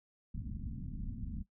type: low-pass noise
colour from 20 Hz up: pink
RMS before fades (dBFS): -41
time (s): 0.34-1.43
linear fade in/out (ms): 10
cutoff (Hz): 250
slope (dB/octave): 48
effects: noise-tail reverb RT60 0.1 s tail -17 dB re dry